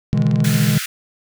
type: click train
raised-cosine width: 0.2 ms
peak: -15 dBFS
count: 11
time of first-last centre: 0.13-0.587 s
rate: 21.9 Hz
type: chord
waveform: triangle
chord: E dominant seventh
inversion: second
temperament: equal with one note detuned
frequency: 123.47 / 146.83 / 161.05 / 207.7 Hz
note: B2 / D3 / E3 / G#3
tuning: 0 / 0 / -40 / 0 cents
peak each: -17 dBFS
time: 0.13-0.78 s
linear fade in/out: 0 ms
type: high-pass noise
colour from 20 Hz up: pink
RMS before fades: -26 dBFS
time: 0.44-0.86 s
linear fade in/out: 5 ms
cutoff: 1300 Hz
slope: 96 dB/octave
effects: none